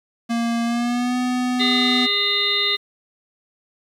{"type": "tone with pitch glide", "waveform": "square", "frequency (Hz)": [233.1, 249.8], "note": ["A#3", "B3"], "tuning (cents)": [0, 20], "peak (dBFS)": -20, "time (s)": [0.29, 2.07], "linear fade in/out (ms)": 20, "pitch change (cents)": 120, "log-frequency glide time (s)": [0.64, 1.17]}
{"type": "harmonic tone", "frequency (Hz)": 406.5, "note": "G#4", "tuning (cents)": -37, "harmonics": [1, 3, 5, 7, 9, 10], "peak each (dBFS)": [-30, -31, -24, -29, -20, -24], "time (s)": [1.59, 2.77], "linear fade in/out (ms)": 20}
{"effects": ["low-pass 8000 Hz 12 dB/octave", "8-bit"]}